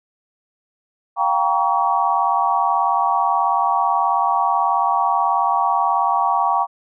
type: chord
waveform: sine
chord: G half-diminished seventh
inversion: third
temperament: just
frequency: 705.6 / 784 / 940.8 / 1128.9 Hz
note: F5 / G5 / Bb5 / Db6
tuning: +18 / 0 / +16 / +31 cents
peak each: -23 / -20 / -20 / -20 dBFS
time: 1.16-6.67 s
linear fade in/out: 50 ms
effects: none